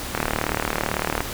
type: click train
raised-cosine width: 0.5 ms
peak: -6 dBFS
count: 41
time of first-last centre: 0.15-1.205 s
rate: 37.9 Hz
effects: pink hiss -31 dBFS RMS until 1.33 s